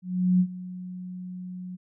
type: tone with ADSR envelope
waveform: sine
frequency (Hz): 182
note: F#3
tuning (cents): -28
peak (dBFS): -16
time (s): 0.02-1.77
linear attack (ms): 380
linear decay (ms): 67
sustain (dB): -18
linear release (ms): 24
effects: none